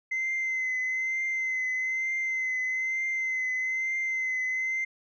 sine tone with vibrato, 2060 Hz, C7, 28 cents flat, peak -25 dBFS, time 0.11-4.85 s, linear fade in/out 10 ms, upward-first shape triangle, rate 1.1 Hz, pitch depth 30 cents each way, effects tanh soft clip ceiling -24 dBFS

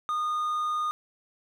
triangle tone, 1226 Hz, D#6, 26 cents flat, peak -24 dBFS, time 0.09-0.91 s, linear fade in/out 0 ms, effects none

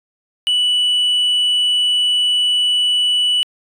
sine tone, 2960 Hz, F#7, in tune, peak -10 dBFS, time 0.47-3.43 s, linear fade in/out 0 ms, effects tanh soft clip ceiling -12 dBFS

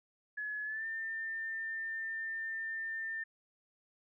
sine tone with pitch glide, 1700 to 1798 Hz, G#6 to A6, +40 to +37 cents, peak -36 dBFS, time 0.37-3.24 s, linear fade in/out 10 ms, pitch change +97 cents, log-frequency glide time 0.64-0.86 s, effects none

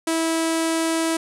sawtooth tone with low-pass filter, 326.2 Hz, E4, 18 cents flat, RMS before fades -22 dBFS, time 0.07-1.17 s, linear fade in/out 5 ms, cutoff 9600 Hz, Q 2.5, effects none

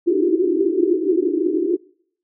pink band-pass noise, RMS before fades -18 dBFS, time 0.06-1.77 s, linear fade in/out 20 ms, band 310 to 390 Hz, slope 96 dB/octave, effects noise-tail reverb RT60 0.6 s tail -23 dB re dry

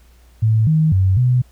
sine tone with pitch steps, 110.3 / 157.1 / 94.7 / 125.2 Hz, A2 / D#3 / F#2 / B2, +5 / +17 / +41 / +24 cents, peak -11 dBFS, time 0.42-1.42 s, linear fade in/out 10 ms, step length 250 ms, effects added 60 Hz sine -46 dBFS peak until 1.51 s + pink hiss -56 dBFS RMS until 1.51 s

